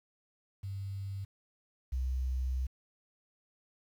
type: tone pair in turn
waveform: sine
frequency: 98 / 64.14 Hz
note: G2 / C2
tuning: 0 / -34 cents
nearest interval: perfect fifth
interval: 734 cents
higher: first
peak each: -36 / -30 dBFS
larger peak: second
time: 0.63-1.25 / 1.92-2.67 s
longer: second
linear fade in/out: 10 ms
effects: 10-bit